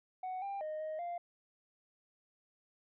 sine tone with pitch steps, 743 / 794 / 618 / 624 / 696 Hz, F#5 / G5 / D#5 / D#5 / F5, +7 / +22 / -12 / +5 / -6 cents, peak -35 dBFS, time 0.23-1.18 s, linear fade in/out 5 ms, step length 190 ms, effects tanh soft clip ceiling -36 dBFS

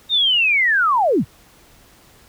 sine linear sweep, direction down, 3729 to 78.7 Hz, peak -13 dBFS, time 0.09-1.25 s, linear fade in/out 50 ms, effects pink hiss -50 dBFS RMS until 2.28 s

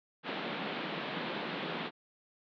pink band-pass noise, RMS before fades -38 dBFS, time 0.23-1.91 s, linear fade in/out 50 ms, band 160 to 3900 Hz, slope 48 dB/octave, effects none

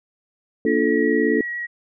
sine chord, Bb major seventh, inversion none, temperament just, 233.1 / 291.4 / 349.6 / 437 Hz, Bb3 / D4 / F4 / A4, 0 / -13 / +2 / -12 cents, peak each -23 / -21 / -24 / -20 dBFS, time 0.65-1.41 s, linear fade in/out 2 ms
sine tone with vibrato, 1914 Hz, A#6, 45 cents sharp, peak -25 dBFS, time 0.66-1.67 s, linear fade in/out 20 ms, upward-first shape square, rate 8 Hz, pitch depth 8 cents each way
effects none

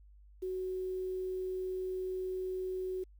sine tone with quantisation, 371.9 Hz, F#4, 9 cents sharp, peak -34 dBFS, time 0.42-3.04 s, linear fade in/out 10 ms, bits 10, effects added 50 Hz sine -55 dBFS peak until 3.19 s

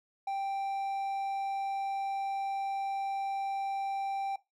triangle tone, 785 Hz, G5, 2 cents sharp, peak -29 dBFS, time 0.27-4.36 s, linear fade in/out 5 ms, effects noise-tail reverb RT60 0.2 s tail -17 dB re dry

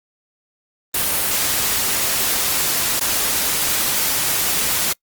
white noise with dropouts, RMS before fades -19 dBFS, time 0.94-4.93 s, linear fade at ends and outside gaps 5 ms, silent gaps 2.997-3.009 s, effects noise-tail reverb RT60 0.1 s tail -26 dB re dry + Opus 32 kbps

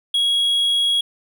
triangle tone, 3316 Hz, G#7, 3 cents flat, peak -14 dBFS, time 0.14-1.01 s, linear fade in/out 5 ms, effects none

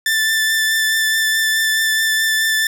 sawtooth tone with vibrato, 1767 Hz, A6, 7 cents sharp, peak -11 dBFS, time 0.06-2.67 s, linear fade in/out 2 ms, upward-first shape triangle, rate 4.7 Hz, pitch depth 16 cents each way, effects none

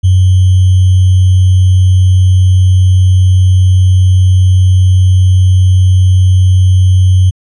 sine tone with sample-and-hold, 92.5 Hz, F#2, in tune, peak -3 dBFS, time 0.03-7.31 s, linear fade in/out 20 ms, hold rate 3150 Hz, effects resampled to 24000 Hz

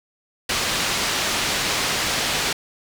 white low-pass noise, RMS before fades -23 dBFS, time 0.49-2.53 s, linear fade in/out 5 ms, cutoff 5100 Hz, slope 12 dB/octave, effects none

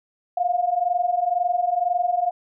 sine tone pair together, 695 / 717 Hz, F5 / F5, -9 / +45 cents, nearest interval minor second, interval 54 cents, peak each -23 / -21 dBFS, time 0.37-2.31 s, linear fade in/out 5 ms, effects none

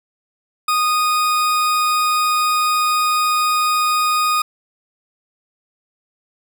40% pulse tone, 1238 Hz, D#6, 9 cents flat, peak -14 dBFS, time 0.68-4.42 s, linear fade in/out 5 ms, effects none

